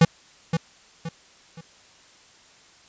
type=tone with echo; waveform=square; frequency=164.81 Hz; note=E3; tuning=in tune; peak=-11 dBFS; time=0.01-0.05 s; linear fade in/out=5 ms; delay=520 ms; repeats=3; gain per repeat=-9 dB; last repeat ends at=1.61 s; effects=white hiss -53 dBFS RMS until 2.88 s + resampled to 16000 Hz